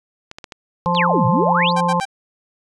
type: clicks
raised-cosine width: 0.2 ms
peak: -16 dBFS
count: 6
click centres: 0.314 / 0.385 / 0.442 / 0.522 / 0.86 / 0.95 s
type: harmonic tone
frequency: 174.61 Hz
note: F3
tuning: in tune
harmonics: 1 / 3 / 5 / 6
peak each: -20 / -23 / -20 / -20 dBFS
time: 0.86-2 s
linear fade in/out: 0 ms
type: exponential two-way sweep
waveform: sine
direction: down then up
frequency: 4978 to 110.9 to 4978 Hz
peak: -16 dBFS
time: 0.94-1.73 s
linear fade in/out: 50 ms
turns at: 1.26 s
type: tone bursts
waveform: sawtooth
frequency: 784 Hz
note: G5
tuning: in tune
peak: -17 dBFS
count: 3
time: 1.76-2.054 s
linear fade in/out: 10 ms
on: 50 ms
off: 72 ms
effects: resampled to 22050 Hz